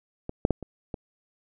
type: clicks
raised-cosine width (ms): 2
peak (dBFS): -19 / -6 / -9 / -23 / -19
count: 5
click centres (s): 0.294 / 0.451 / 0.507 / 0.627 / 0.942
effects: none